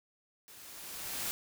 white noise with level ramp, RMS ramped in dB -54 to -35 dBFS, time 0.48-1.31 s, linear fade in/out 0 ms, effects none

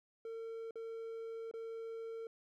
triangle tone with dropouts, 453.5 Hz, A#4, 48 cents flat, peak -40 dBFS, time 0.25-2.27 s, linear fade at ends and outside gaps 2 ms, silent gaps 0.709-0.756 / 1.513-1.538 s, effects none

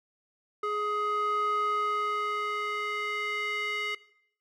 square tone with band-pass filter sweep, 418.4 Hz, G#4, 13 cents sharp, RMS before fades -30 dBFS, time 0.63-3.95 s, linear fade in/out 5 ms, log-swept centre 1000 to 2300 Hz, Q 3, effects noise-tail reverb RT60 0.7 s tail -19 dB re dry

